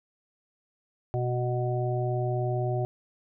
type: harmonic tone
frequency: 123.5 Hz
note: B2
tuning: in tune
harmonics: 1 / 3 / 5 / 6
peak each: -27 / -32 / -34 / -35 dBFS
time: 1.14-2.85 s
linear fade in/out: 0 ms
effects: none